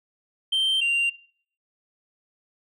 sine tone pair in turn, 3132 / 2774 Hz, G7 / F7, -2 / -12 cents, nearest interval major second, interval 210 cents, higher first, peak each -17 dBFS, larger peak neither, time 0.52-0.81 / 0.81-1.1 s, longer neither, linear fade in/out 10 ms, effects noise-tail reverb RT60 0.5 s tail -20 dB re dry + tanh soft clip ceiling -19 dBFS

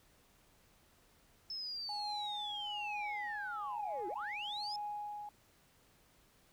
sine linear two-way sweep, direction down then up, 5274 to 329.6 to 5274 Hz, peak -39 dBFS, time 1.5-4.76 s, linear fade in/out 2 ms, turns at 4.08 s
sine tone with tremolo, 831 Hz, G#5, 1 cent sharp, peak -37 dBFS, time 1.89-5.29 s, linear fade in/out 2 ms, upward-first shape triangle, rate 1.1 Hz, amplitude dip 55%
effects tanh soft clip ceiling -32 dBFS + pink hiss -68 dBFS RMS until 6.52 s

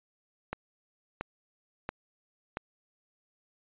click train, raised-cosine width 0.5 ms, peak -18 dBFS, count 4, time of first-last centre 0.53-2.571 s, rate 1.47 Hz, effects resampled to 8000 Hz

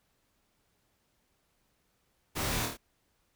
pink noise with echo, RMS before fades -34 dBFS, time 2.35-2.67 s, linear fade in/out 20 ms, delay 26 ms, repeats 4, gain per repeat -3 dB, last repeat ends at 2.774 s, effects pink hiss -74 dBFS RMS until 3.35 s

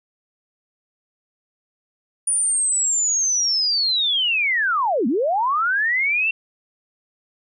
sine linear two-way sweep, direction down then up, 9560 to 207.7 to 2729 Hz, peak -17 dBFS, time 2.27-6.31 s, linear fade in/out 5 ms, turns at 5.07 s, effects none

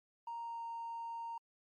triangle tone with pitch glide, 932 to 925 Hz, A#5 to A#5, -1 to -14 cents, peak -37 dBFS, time 0.27-1.38 s, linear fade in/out 5 ms, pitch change -13 cents, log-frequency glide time 0.39-0.64 s, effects tanh soft clip ceiling -37 dBFS + MP3 48 kbps

